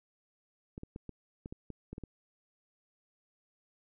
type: clicks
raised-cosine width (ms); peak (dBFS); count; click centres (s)
3; -29; 10; 0.779 / 0.834 / 0.961 / 1.093 / 1.459 / 1.525 / 1.703 / 1.93 / 1.981 / 2.037
effects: none